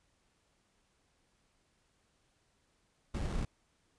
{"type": "noise with sample-and-hold", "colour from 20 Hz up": "brown", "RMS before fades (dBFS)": -35, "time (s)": [3.14, 3.45], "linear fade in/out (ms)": 2, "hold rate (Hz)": 2450, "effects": ["pink hiss -74 dBFS RMS until 3.98 s", "resampled to 22050 Hz"]}